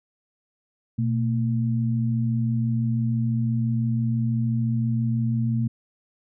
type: tone pair together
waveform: sine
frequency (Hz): 120.75 / 226.7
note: B2 / A#3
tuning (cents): -39 / -48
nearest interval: major seventh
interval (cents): 1091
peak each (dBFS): -22 / -25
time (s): 0.98-5.68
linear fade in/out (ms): 10
effects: none